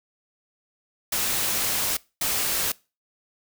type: noise bursts at uneven times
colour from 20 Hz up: white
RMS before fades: -25 dBFS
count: 2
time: 1.12-1.97 / 2.21-2.72 s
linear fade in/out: 5 ms
effects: noise-tail reverb RT60 0.3 s tail -23 dB re dry